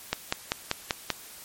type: click train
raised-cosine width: 0.2 ms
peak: -7 dBFS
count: 6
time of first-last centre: 0.13-1.103 s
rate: 5.14 Hz
effects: white hiss -46 dBFS RMS until 1.44 s + MP3 64 kbps